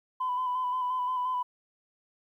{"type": "tone with vibrato", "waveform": "sine", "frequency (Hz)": 1005, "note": "B5", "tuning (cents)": 30, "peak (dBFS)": -26, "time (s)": [0.2, 1.43], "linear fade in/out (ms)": 10, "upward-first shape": "square", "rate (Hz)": 5.7, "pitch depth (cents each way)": 24, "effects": ["tanh soft clip ceiling -23 dBFS", "11-bit"]}